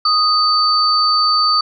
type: tone pair together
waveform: sine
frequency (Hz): 1244.5 / 4560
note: D#6 / C#8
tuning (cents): 0 / +48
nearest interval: octave + minor seventh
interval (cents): 2248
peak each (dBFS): -14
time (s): 0.05-1.61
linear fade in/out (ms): 5
effects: none